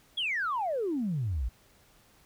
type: exponential sweep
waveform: sine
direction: down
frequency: 3436 to 52.9 Hz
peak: -27 dBFS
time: 0.17-1.49 s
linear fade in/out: 10 ms
effects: tanh soft clip ceiling -23 dBFS + pink hiss -62 dBFS RMS until 2.25 s